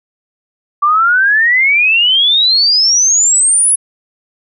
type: exponential sweep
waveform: sine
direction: up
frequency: 1154 to 10560 Hz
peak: -7 dBFS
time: 0.82-3.76 s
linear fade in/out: 10 ms
effects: none